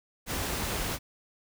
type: noise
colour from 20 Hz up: pink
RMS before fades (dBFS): -32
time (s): 0.26-0.99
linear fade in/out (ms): 50
effects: none